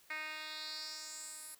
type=tone with band-pass filter sweep; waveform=10% pulse; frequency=309.7 Hz; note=D#4; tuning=8 cents flat; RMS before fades=-45 dBFS; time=0.1-1.55 s; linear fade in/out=5 ms; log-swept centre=2200 to 11000 Hz; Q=3.4; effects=white hiss -65 dBFS RMS until 1.59 s